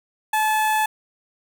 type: tone with notch filter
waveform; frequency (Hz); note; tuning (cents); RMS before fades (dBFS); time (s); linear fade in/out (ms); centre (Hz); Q
sawtooth; 864; A5; -32; -20; 0.33-0.86; 5; 4900; 1
effects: none